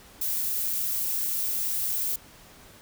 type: noise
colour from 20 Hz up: violet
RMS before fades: -28 dBFS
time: 0.21-2.16 s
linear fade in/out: 5 ms
effects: pink hiss -51 dBFS RMS until 2.81 s